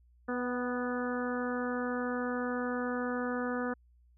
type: harmonic tone with a mistuned harmonic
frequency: 246.7 Hz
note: B3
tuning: 2 cents flat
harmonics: 1 / 2 / 3 / 4 / 5 / 6 / 7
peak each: -34 / -36 / -43 / -45 / -41 / -41 / -45 dBFS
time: 0.28-3.74 s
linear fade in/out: 10 ms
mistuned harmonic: 3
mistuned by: +19 cents
effects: added 60 Hz sine -60 dBFS peak until 4.17 s